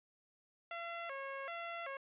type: tone with vibrato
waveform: 15% pulse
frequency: 609 Hz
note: D#5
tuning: 37 cents flat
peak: -35 dBFS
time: 0.71-1.97 s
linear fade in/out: 2 ms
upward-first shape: square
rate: 1.3 Hz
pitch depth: 190 cents each way
effects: resampled to 8000 Hz